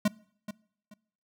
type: tone with echo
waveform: square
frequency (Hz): 209.7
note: G#3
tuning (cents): +17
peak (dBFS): -22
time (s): 0.05-0.08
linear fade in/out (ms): 5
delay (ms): 430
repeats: 2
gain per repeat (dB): -13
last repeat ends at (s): 0.94
effects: noise-tail reverb RT60 0.6 s tail -23 dB re dry